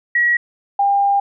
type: tone pair in turn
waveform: sine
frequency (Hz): 1915 / 800.5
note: A#6 / G5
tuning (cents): +46 / +36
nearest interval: octave + minor third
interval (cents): 1510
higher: first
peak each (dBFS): -12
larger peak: neither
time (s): 0.15-0.37 / 0.79-1.2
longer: second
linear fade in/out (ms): 5
effects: none